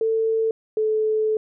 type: tone pair in turn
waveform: sine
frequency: 446.3 / 433.8 Hz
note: A4 / A4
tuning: +25 / -25 cents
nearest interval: unison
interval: 50 cents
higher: first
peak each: -18 / -18 dBFS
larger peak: neither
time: 0.01-0.51 / 0.77-1.37 s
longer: second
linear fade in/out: 2 ms
effects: none